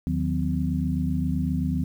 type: tone cluster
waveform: sine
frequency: 78.8 / 155.4 / 183.1 / 254.1 Hz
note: D#2 / D#3 / F#3 / B3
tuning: +23 / -2 / -18 / +49 cents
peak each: -28 dBFS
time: 0.07-1.84 s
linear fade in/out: 0 ms
effects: 9-bit